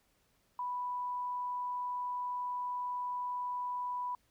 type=tone; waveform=sine; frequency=987.8 Hz; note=B5; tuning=in tune; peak=-34 dBFS; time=0.59-4.15 s; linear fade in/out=2 ms; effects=pink hiss -73 dBFS RMS until 4.3 s